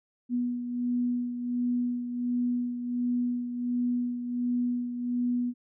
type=beating tone pair; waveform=sine; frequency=244 / 245.4 Hz; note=B3 / B3; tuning=-21 / -11 cents; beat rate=1.4 Hz; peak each=-27 / -35 dBFS; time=0.29-5.54 s; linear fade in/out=50 ms; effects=none